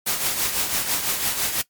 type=noise with tremolo; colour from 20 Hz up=white; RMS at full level=-21 dBFS; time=0.06-1.62 s; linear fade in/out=10 ms; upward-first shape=triangle; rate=6 Hz; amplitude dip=60%; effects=noise-tail reverb RT60 0.1 s tail -19 dB re dry + MP3 96 kbps